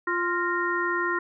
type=harmonic tone with a mistuned harmonic; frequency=349.2 Hz; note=F4; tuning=in tune; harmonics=1 / 3 / 4 / 5; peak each=-29 / -29 / -29 / -29 dBFS; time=0.07-1.19 s; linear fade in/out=5 ms; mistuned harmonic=5; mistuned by=+100 cents; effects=none